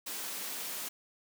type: high-pass noise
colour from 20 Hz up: white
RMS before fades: -39 dBFS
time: 0.06-0.89 s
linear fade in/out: 10 ms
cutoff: 180 Hz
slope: 48 dB/octave
effects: none